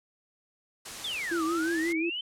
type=noise; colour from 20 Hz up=white; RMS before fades=-39 dBFS; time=0.85-1.93 s; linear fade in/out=10 ms
type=exponential two-way sweep; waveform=sine; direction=down then up; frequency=3669 to 1139 to 3115 Hz; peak=-31 dBFS; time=1.04-2.21 s; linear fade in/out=5 ms; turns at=1.44 s
type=tone with vibrato; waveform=sine; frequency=329.6 Hz; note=E4; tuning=in tune; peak=-27 dBFS; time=1.31-2.1 s; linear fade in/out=10 ms; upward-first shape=sine; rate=5.6 Hz; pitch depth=65 cents each way
effects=low-pass 9000 Hz 12 dB/octave